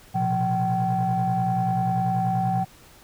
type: tone cluster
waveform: sine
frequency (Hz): 118 / 128.3 / 176.7 / 765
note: A#2 / C3 / F3 / G5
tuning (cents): +22 / -34 / +21 / -42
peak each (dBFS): -27 / -29 / -25 / -22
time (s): 0.14-2.65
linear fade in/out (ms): 20
effects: tanh soft clip ceiling -15 dBFS + pink hiss -51 dBFS RMS until 3.03 s